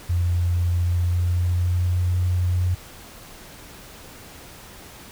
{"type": "tone with pitch glide", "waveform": "sine", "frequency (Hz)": [87.31, 89.76], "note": ["F2", "F2"], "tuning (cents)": [0, 48], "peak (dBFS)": -18, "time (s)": [0.09, 2.75], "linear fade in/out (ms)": 10, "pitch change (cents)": 48, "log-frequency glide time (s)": [0.86, 2.19], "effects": ["pink hiss -43 dBFS RMS until 5.11 s"]}